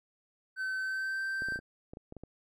triangle tone with pitch glide, 1530 to 1562.1 Hz, G6 to G6, -42 to -7 cents, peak -30 dBFS, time 0.56-1.6 s, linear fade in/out 50 ms, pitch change +35 cents, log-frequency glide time 0.78-1.22 s
clicks, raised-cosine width 2 ms, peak -31 dBFS, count 10, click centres 1.421 / 1.486 / 1.522 / 1.559 / 1.59 / 1.935 / 1.971 / 2.124 / 2.167 / 2.236 s
effects none

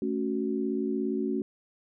sine chord, F# minor, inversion first, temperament equal, 220 / 277.2 / 370 Hz, A3 / C#4 / F#4, 0 / 0 / 0 cents, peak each -31 dBFS, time 0.02-1.42 s, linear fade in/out 2 ms, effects none

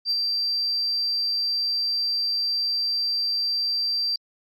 sine tone with ADSR envelope, 4699 Hz, D8, in tune, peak -18 dBFS, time 0.05-4.16 s, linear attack 57 ms, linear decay 34 ms, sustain -3 dB, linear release 4 ms, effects tanh soft clip ceiling -17 dBFS + Opus 48 kbps

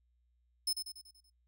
sawtooth tone with echo, 5210 Hz, E8, 21 cents flat, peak -28 dBFS, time 0.67-0.73 s, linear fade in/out 5 ms, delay 95 ms, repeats 6, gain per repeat -6 dB, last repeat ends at 1.3 s, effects noise-tail reverb RT60 0.1 s tail -21 dB re dry + added 60 Hz sine -70 dBFS peak until 1.47 s

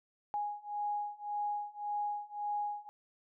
sine beating tone pair, 827 / 828.8 Hz, G#5 / G#5, -8 / -4 cents, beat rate 1.8 Hz, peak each -38 / -37 dBFS, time 0.34-2.89 s, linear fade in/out 0 ms, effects none

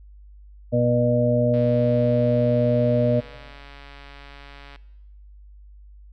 harmonic tone, 121 Hz, B2, 35 cents flat, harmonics 1 / 2 / 4 / 5, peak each -22 / -23 / -25 / -21 dBFS, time 0.72-3.21 s, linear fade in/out 20 ms
click train, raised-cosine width 0.3 ms, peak -28 dBFS, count 455, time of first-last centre 1.54-4.76 s, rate 141 Hz
effects noise-tail reverb RT60 1.0 s tail -19 dB re dry + added 50 Hz sine -43 dBFS peak until 6.12 s

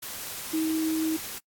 sine tone in noise, 317.9 Hz, D#4, 37 cents sharp, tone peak -24 dBFS, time 0.53-1.17 s, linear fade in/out 10 ms, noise white, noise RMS -37 dBFS, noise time 0.02-1.39 s, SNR +10 dB, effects noise-tail reverb RT60 0.1 s tail -24 dB re dry + AAC 64 kbps

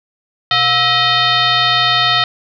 sine tone with frequency modulation, 2489 Hz, D#7, in tune, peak -10 dBFS, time 0.51-2.24 s, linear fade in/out 2 ms, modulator 591 Hz, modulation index 2.9, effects none

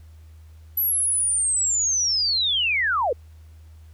sine linear sweep, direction down, 11920 to 430 Hz, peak -19 dBFS, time 0.77-3.13 s, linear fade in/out 5 ms, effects added 79 Hz sine -43 dBFS peak until 3.93 s + pink hiss -62 dBFS RMS until 3.93 s

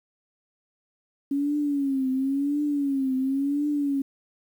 sine tone with vibrato, 277.2 Hz, C#4, in tune, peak -22 dBFS, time 1.31-4.02 s, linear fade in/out 5 ms, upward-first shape triangle, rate 0.95 Hz, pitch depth 120 cents each way, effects 9-bit

